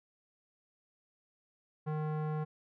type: tone with low-pass filter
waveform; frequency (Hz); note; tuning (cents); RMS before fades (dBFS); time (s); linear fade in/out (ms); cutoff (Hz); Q
square; 153.7; D#3; -21; -35; 1.86-2.45; 20; 1100; 1.2
effects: none